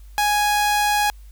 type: tone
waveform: sawtooth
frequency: 830.6 Hz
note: G#5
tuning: in tune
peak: -13 dBFS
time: 0.18-1.1 s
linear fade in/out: 0 ms
effects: added 50 Hz sine -39 dBFS peak until 1.31 s + white hiss -58 dBFS RMS until 1.31 s